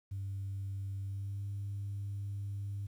sine tone with pitch glide, 98 to 100.29 Hz, G2 to G2, 0 to +40 cents, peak -35 dBFS, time 0.11-2.87 s, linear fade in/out 10 ms, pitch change +40 cents, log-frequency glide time 1.08-1.43 s, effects tanh soft clip ceiling -33 dBFS + 11-bit

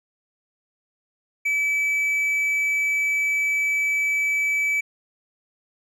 triangle tone, 2300 Hz, D7, 37 cents flat, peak -18 dBFS, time 1.45-4.81 s, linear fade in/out 10 ms, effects none

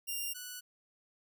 5% pulse tone pair in turn, 2794 / 1480.1 Hz, F7 / F#6, 0 / 0 cents, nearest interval major seventh, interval 1100 cents, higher first, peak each -26 / -31 dBFS, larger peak first, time 0.07-0.34 / 0.34-0.61 s, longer neither, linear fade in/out 20 ms, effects none

